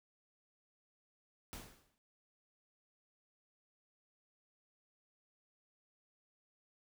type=noise with exponential decay; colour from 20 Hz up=pink; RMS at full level=-45 dBFS; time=1.53-1.98 s; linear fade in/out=0 ms; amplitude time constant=97 ms; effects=none